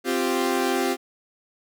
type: chord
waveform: sawtooth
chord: C suspended fourth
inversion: none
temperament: equal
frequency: 261.6 / 349.2 / 392 Hz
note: C4 / F4 / G4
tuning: 0 / 0 / 0 cents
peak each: -22 dBFS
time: 0.04-0.97 s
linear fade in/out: 50 ms
effects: none